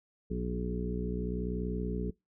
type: harmonic tone with a mistuned harmonic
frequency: 60.7 Hz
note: B1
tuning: 29 cents flat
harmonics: 1 / 2 / 3 / 4 / 5 / 6 / 7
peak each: -36 / -44 / -35 / -41 / -44 / -44 / -39 dBFS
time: 0.3-2.11 s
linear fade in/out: 10 ms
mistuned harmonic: 6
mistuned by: +28 cents
effects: noise-tail reverb RT60 0.2 s tail -24 dB re dry